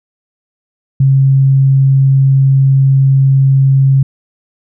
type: tone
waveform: sine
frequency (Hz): 135.4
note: C#3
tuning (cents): -40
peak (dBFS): -5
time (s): 1-4.03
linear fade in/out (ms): 5
effects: none